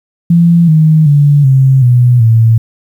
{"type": "tone with pitch steps", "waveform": "sine", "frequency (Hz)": [170, 156.79, 144.61, 133.38, 123.02, 113.46], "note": ["F3", "D#3", "D3", "C3", "B2", "A#2"], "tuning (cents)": [-46, 14, -26, 34, -6, -46], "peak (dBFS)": -3, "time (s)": [0.3, 2.58], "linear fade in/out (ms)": 5, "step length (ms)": 380, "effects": ["7-bit"]}